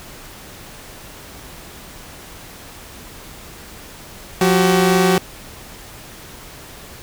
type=tone pair together; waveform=sawtooth; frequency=179 / 380.6 Hz; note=F3 / F#4; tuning=+43 / +49 cents; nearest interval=octave + minor second; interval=1306 cents; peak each=-11 dBFS; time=4.41-5.18 s; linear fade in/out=2 ms; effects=pink hiss -38 dBFS RMS until 7.02 s